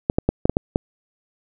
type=clicks; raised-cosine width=2 ms; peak=-3 dBFS; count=7; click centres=0.099 / 0.185 / 0.29 / 0.455 / 0.496 / 0.569 / 0.759 s; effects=none